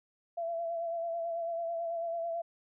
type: tone with vibrato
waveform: sine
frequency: 673 Hz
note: E5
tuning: 36 cents sharp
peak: -32 dBFS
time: 0.37-2.42 s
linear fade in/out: 10 ms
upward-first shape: sine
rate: 9.1 Hz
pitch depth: 32 cents each way
effects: none